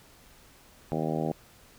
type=harmonic tone; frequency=79 Hz; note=D#2; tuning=27 cents sharp; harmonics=2 / 3 / 4 / 5 / 6 / 7 / 8 / 9 / 10; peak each=-32 / -34 / -35 / -36 / -37 / -37 / -38 / -39 / -39 dBFS; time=0.92-1.32 s; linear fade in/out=0 ms; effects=pink hiss -56 dBFS RMS until 1.78 s